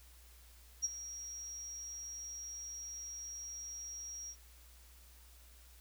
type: tone with ADSR envelope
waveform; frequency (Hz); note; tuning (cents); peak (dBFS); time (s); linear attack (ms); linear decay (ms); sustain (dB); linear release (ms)
sine; 5660; F8; +22; -29; 0.82-4.36; 26; 27; -14; 63
effects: added 60 Hz sine -58 dBFS peak until 5.8 s + white hiss -63 dBFS RMS until 5.8 s